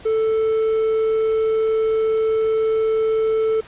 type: tone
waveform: triangle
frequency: 441.2 Hz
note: A4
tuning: 5 cents sharp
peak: -14 dBFS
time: 0.05-3.61 s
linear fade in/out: 10 ms
effects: pink hiss -43 dBFS RMS until 3.67 s + resampled to 8000 Hz